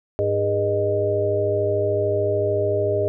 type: harmonic tone with a mistuned harmonic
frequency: 102.2 Hz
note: G#2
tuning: 27 cents flat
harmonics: 1 / 3 / 4 / 5 / 6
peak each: -26 / -34 / -22 / -30 / -22 dBFS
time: 0.19-3.08 s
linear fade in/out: 0 ms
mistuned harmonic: 5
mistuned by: -100 cents
effects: none